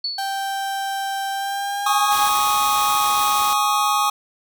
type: tone with exponential decay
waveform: sine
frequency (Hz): 4435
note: C#8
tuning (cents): 0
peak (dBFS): -20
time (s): 0.04-0.6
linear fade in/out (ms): 5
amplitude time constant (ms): 120
type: tone with pitch glide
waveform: 35% pulse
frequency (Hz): 784 to 822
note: G5 to G#5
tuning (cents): 0 to -18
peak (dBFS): -21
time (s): 0.18-2.29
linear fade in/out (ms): 5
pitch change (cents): +82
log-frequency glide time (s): 1.31-2.14
type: chord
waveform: square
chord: Ab suspended fourth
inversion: none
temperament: just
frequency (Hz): 830.6 / 1107.5 / 1245.9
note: Ab5 / Db6 / Eb6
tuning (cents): 0 / -2 / +2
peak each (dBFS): -22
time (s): 1.86-4.1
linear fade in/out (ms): 5
type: noise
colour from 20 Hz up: white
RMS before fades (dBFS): -29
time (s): 2.11-3.54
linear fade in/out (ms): 10
effects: none